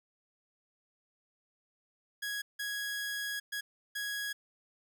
sawtooth tone bursts at uneven times, 1661.2 Hz, G#6, in tune, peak -31 dBFS, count 4, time 2.22-2.42 / 2.59-3.4 / 3.52-3.61 / 3.95-4.33 s, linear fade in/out 10 ms, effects none

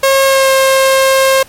sawtooth tone with pitch glide, 541 to 533.6 Hz, C#5 to C5, -42 to +34 cents, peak -3 dBFS, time 0.03-1.43 s, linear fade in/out 5 ms, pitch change -24 cents, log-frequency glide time 0.25-0.5 s, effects pink hiss -39 dBFS RMS until 1.48 s + MP3 64 kbps

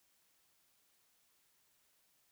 silence, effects white hiss -74 dBFS RMS until 2.31 s

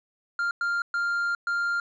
triangle tone bursts at uneven times, 1396.9 Hz, F6, in tune, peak -22 dBFS, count 4, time 0.39-0.51 / 0.61-0.82 / 0.94-1.35 / 1.47-1.8 s, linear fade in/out 2 ms, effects resampled to 16000 Hz

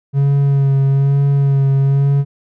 triangle tone with vibrato, 138.59 Hz, C#3, in tune, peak -8 dBFS, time 0.13-2.25 s, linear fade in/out 50 ms, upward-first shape sine, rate 1.1 Hz, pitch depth 24 cents each way, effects none

